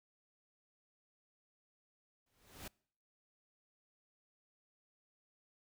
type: noise with exponential growth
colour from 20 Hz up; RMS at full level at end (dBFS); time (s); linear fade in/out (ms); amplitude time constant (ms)
pink; -45; 2.26-2.68; 5; 90
effects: noise-tail reverb RT60 0.6 s tail -26 dB re dry